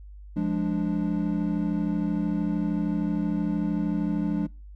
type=chord; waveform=triangle; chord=D diminished; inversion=first; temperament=equal; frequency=174.61 / 207.7 / 293.7 Hz; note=F3 / Ab3 / D4; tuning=0 / 0 / 0 cents; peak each=-26 dBFS; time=0.36-4.47 s; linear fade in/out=10 ms; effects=noise-tail reverb RT60 0.3 s tail -24 dB re dry + added 50 Hz sine -41 dBFS peak until 4.75 s